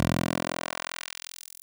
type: tone with high-pass filter sweep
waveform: 10% pulse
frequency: 42.6 Hz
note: F1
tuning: 42 cents flat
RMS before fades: -31 dBFS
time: 0-1.62 s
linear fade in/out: 0 ms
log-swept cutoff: 85 to 11000 Hz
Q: 0.79
effects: none